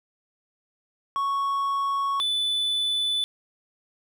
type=tone pair in turn; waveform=triangle; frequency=1108.7 / 3490 Hz; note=C#6 / A7; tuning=0 / -15 cents; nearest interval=octave + minor sixth; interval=1985 cents; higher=second; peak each=-21 dBFS; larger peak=neither; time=1.16-2.2 / 2.2-3.24 s; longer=neither; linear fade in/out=0 ms; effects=none